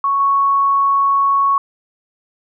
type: tone with level steps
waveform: sine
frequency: 1108.7 Hz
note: C#6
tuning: in tune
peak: -13 / -11 dBFS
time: 0.04-1.58 s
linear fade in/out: 2 ms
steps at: 0.2 s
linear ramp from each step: 2 ms
effects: none